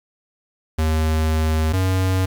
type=tone pair in turn; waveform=square; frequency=78.8 / 93.71 Hz; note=D#2 / F#2; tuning=+23 / +23 cents; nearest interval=minor third; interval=300 cents; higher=second; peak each=-17 dBFS; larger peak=neither; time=0.78-1.73 / 1.73-2.26 s; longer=first; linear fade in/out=10 ms; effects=8-bit